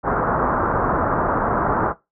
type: low-pass noise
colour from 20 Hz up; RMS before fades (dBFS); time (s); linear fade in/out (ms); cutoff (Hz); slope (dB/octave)
white; -20; 0.03-1.94; 50; 1400; 48
effects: noise-tail reverb RT60 0.2 s tail -17 dB re dry